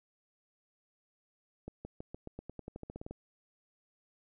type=accelerating click train; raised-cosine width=2 ms; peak=-29 dBFS; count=16; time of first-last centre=1.68-3.11 s; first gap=170 ms; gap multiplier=0.91; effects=none